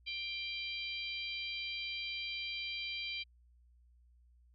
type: harmonic tone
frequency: 788 Hz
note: G5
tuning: 9 cents sharp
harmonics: 3 / 4 / 5 / 6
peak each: -41 / -43 / -45 / -47 dBFS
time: 0.06-3.24 s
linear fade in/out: 20 ms
effects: added 60 Hz sine -62 dBFS peak until 4.54 s